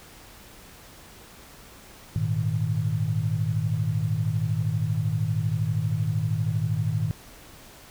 sine chord, Ab suspended second, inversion none, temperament equal, 103.83 / 116.54 / 155.56 Hz, Ab2 / Bb2 / Eb3, 0 / 0 / 0 cents, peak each -27 dBFS, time 2.16-7.11 s, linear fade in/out 0 ms, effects pink hiss -48 dBFS RMS until 7.9 s

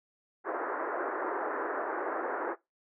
pink band-pass noise, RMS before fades -34 dBFS, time 0.44-2.56 s, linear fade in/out 50 ms, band 320 to 1700 Hz, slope 48 dB/octave, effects noise-tail reverb RT60 0.2 s tail -20 dB re dry

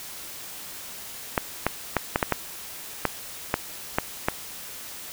clicks, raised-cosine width 0.5 ms, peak -5 dBFS, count 10, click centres 1.378 / 1.666 / 1.967 / 2.159 / 2.228 / 2.323 / 3.053 / 3.541 / 3.985 / 4.285 s, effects white hiss -39 dBFS RMS until 5.12 s

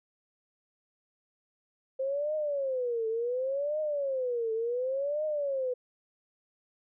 sine tone with vibrato, 523.3 Hz, C5, in tune, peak -28 dBFS, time 1.99-5.74 s, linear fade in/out 10 ms, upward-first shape triangle, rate 0.69 Hz, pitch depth 300 cents each way, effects none

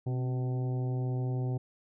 harmonic tone with a mistuned harmonic, 126.6 Hz, B2, 43 cents sharp, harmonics 1 / 2 / 3 / 4 / 5 / 6 / 7, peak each -29 / -41 / -41 / -48 / -50 / -48 / -57 dBFS, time 0.06-1.58 s, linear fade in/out 10 ms, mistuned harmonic 2, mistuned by +73 cents, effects none

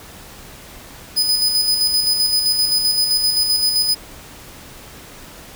40% pulse tone with tremolo, 5000 Hz, D#8, 8 cents sharp, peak -12 dBFS, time 1.16-3.95 s, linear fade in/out 20 ms, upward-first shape square, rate 7.7 Hz, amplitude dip 40%, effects pink hiss -39 dBFS RMS until 5.55 s

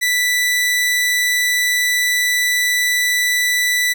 sawtooth tone, 1975.5 Hz, B6, in tune, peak -11 dBFS, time 0.01-3.94 s, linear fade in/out 20 ms, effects none

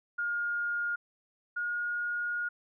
sine tone pair in turn, 1420 / 1434 Hz, F6 / F6, +28 / +45 cents, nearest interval unison, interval 17 cents, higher second, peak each -29 / -30 dBFS, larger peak first, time 0.18-0.96 / 1.56-2.49 s, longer second, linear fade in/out 10 ms, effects none

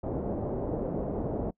white low-pass noise, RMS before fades -32 dBFS, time 0.03-1.51 s, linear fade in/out 10 ms, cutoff 580 Hz, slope 24 dB/octave, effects noise-tail reverb RT60 0.1 s tail -25 dB re dry

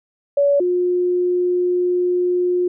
sine tone pair in turn, 568 / 357.8 Hz, C#5 / F4, +42 / +42 cents, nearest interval minor sixth, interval 800 cents, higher first, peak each -12 / -15 dBFS, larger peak first, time 0.37-0.6 / 0.6-2.68 s, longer second, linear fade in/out 5 ms, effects none

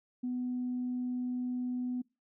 sine tone, 249 Hz, B3, 14 cents sharp, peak -31 dBFS, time 0.23-2.02 s, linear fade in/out 10 ms, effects noise-tail reverb RT60 0.3 s tail -26 dB re dry + tanh soft clip ceiling -27 dBFS

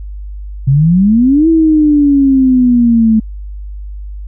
sine exponential two-way sweep, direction up then down, 129.9 to 329.6 to 217.2 Hz, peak -5 dBFS, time 0.67-3.2 s, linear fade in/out 10 ms, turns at 1.48 s, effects added 50 Hz sine -22 dBFS peak until 4.27 s

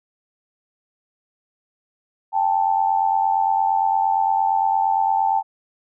sine tone pair together, 791.3 / 880 Hz, G5 / A5, +16 / 0 cents, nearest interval major second, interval 184 cents, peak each -19 / -19 dBFS, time 2.32-5.43 s, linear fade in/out 50 ms, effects none

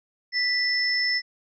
sine tone pair together, 1975.5 / 5274 Hz, B6 / E8, 0 / 0 cents, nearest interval octave + perfect fourth, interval 1700 cents, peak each -24 / -24 dBFS, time 0.32-1.22 s, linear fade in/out 50 ms, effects none

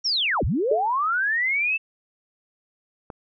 sine linear two-way sweep, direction down then up, 5750 to 40.2 to 2673 Hz, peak -20 dBFS, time 0.04-1.78 s, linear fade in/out 20 ms, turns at 0.44 s
sine tone with exponential decay, 433.6 Hz, A4, 25 cents flat, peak -15 dBFS, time 0.71-0.9 s, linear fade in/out 5 ms, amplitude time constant 40 ms
click, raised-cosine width 1 ms, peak -21 dBFS, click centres 3.102 s
effects none

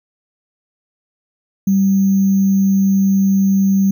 sine tone with sample-and-hold, 194.6 Hz, G3, 12 cents flat, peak -10 dBFS, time 1.67-3.91 s, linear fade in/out 5 ms, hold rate 6300 Hz, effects none

